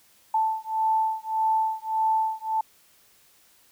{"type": "beating tone pair", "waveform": "sine", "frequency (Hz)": [880, 881.7], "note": ["A5", "A5"], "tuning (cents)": [0, 3], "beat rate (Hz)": 1.7, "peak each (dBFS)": -25, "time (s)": [0.34, 2.61], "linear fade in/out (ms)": 5, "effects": ["white hiss -59 dBFS RMS until 3.71 s"]}